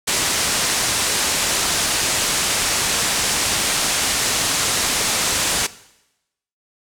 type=low-pass noise; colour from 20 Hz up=white; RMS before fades=-20 dBFS; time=0.07-5.67 s; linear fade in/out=10 ms; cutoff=9300 Hz; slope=24 dB/octave; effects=noise-tail reverb RT60 0.9 s tail -18 dB re dry